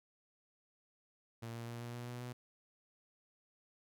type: tone with pitch steps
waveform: sawtooth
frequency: 115.7 / 116.91 / 118.13 / 119.37 / 120.61 / 121.87 / 123.15 Hz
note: A#2 / A#2 / A#2 / A#2 / B2 / B2 / B2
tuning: -13 / +5 / +23 / +42 / -41 / -23 / -5 cents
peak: -39 dBFS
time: 1.42-2.33 s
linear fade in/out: 10 ms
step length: 130 ms
effects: none